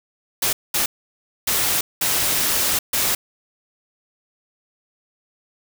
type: noise bursts at uneven times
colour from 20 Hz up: white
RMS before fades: -20 dBFS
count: 5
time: 0.42-0.53 / 0.74-0.86 / 1.47-1.81 / 2.01-2.79 / 2.93-3.15 s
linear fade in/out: 5 ms
effects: none